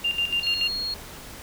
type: tone with tremolo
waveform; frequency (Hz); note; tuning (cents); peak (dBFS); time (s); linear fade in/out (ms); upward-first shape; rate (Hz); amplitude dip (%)
sine; 2794; F7; 0; -20; 0.04-0.68; 10; square; 7; 70
type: tone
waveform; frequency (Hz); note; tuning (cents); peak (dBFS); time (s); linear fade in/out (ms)
sine; 4293; C8; +44; -26; 0.43-0.94; 2
effects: tanh soft clip ceiling -14 dBFS + pink hiss -41 dBFS RMS until 1.42 s